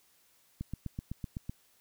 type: click train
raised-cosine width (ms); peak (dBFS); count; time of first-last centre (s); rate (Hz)
5; -24; 8; 0.61-1.495; 7.91
effects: white hiss -67 dBFS RMS until 1.8 s